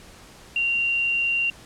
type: tone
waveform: sine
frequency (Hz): 2765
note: F7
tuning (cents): -18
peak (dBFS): -20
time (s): 0.56-1.5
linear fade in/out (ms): 2
effects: pink hiss -47 dBFS RMS until 1.65 s + low-pass 10000 Hz 12 dB/octave